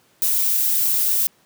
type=noise; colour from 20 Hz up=violet; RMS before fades=-19 dBFS; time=0.22-1.27 s; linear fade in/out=0 ms; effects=pink hiss -58 dBFS RMS until 1.45 s + high-pass 150 Hz 12 dB/octave